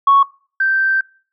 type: tone pair in turn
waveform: sine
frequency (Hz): 1108.7 / 1562.1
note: C#6 / G6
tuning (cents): 0 / -7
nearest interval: tritone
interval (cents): 593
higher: second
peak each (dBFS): -6 / -12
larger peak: first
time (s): 0.07-0.23 / 0.6-1.01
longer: second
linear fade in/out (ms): 5
effects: noise-tail reverb RT60 0.4 s tail -22 dB re dry + tanh soft clip ceiling -3 dBFS